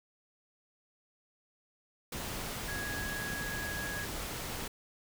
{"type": "tone in noise", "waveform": "sine", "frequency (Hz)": 1661.2, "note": "G#6", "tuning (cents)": 0, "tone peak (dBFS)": -38, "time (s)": [2.68, 4.05], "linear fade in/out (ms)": 5, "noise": "pink", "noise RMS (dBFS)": -39, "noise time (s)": [2.12, 4.68], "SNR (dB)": -2, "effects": []}